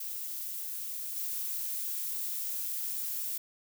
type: noise with level steps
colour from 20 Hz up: violet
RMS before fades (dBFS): -38 / -35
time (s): 0-3.38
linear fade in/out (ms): 5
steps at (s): 1.16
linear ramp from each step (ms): 2
effects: none